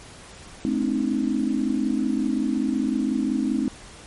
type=tone cluster; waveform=sine; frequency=214.3 / 258.9 / 284.4 / 314.7 Hz; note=A3 / C4 / C#4 / D#4; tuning=-45 / -18 / +45 / +20 cents; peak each=-26 / -24 / -29 / -27 dBFS; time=0.65-3.68 s; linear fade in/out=0 ms; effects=pink hiss -44 dBFS RMS until 4.06 s + MP3 48 kbps